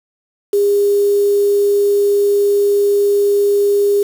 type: tone with quantisation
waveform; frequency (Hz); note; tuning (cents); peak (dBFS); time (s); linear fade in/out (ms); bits
sine; 405.7; G#4; -41; -10; 0.53-4.03; 5; 5
effects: none